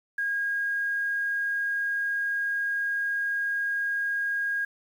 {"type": "tone", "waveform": "sine", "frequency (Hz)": 1631, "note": "G#6", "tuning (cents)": -32, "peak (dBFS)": -25, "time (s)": [0.18, 4.65], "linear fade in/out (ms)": 5, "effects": ["9-bit"]}